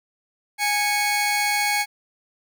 sawtooth tone pair together, 828 / 2213 Hz, G#5 / C#7, -5 / -3 cents, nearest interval octave + perfect fourth, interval 1702 cents, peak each -19 dBFS, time 0.58-1.86 s, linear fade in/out 50 ms, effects none

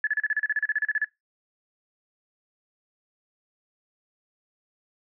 sine tone bursts, 1717 Hz, A6, 43 cents flat, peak -20 dBFS, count 16, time 0.04-1.045 s, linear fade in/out 2 ms, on 30 ms, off 35 ms, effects noise-tail reverb RT60 0.2 s tail -23 dB re dry

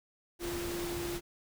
sine tone in noise, 346.2 Hz, F4, 15 cents flat, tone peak -36 dBFS, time 0.39-1.21 s, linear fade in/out 50 ms, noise pink, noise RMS -40 dBFS, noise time 0.39-1.21 s, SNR +1 dB, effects none

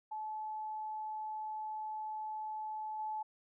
sine tone with level steps, 863 Hz, A5, 34 cents flat, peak -38 / -36 dBFS, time 0.11-3.23 s, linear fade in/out 10 ms, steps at 2.99 s, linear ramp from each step 2 ms, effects none

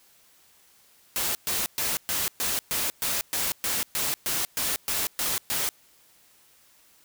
white noise bursts, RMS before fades -27 dBFS, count 15, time 1.16-5.69 s, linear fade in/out 0 ms, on 190 ms, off 120 ms, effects white hiss -59 dBFS RMS until 7.04 s

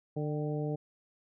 harmonic tone with a mistuned harmonic, 149.5 Hz, D3, 31 cents sharp, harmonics 1 / 2 / 3 / 4 / 5, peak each -33 / -38 / -37 / -42 / -46 dBFS, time 0.16-0.76 s, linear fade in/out 10 ms, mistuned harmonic 5, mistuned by +49 cents, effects none

